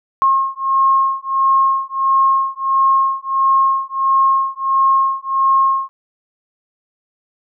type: beating tone pair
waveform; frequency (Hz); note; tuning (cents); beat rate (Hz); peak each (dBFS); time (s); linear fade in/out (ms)
sine; 1076 / 1077.5; C6 / C#6; +48 / -49; 1.5; -15; 0.22-5.89; 0
effects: none